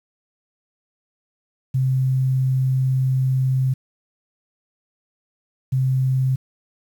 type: tone bursts at uneven times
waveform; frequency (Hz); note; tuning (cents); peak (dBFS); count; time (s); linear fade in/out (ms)
sine; 130.9; C3; +1; -16; 2; 1.74-3.74 / 5.72-6.36; 10
effects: 8-bit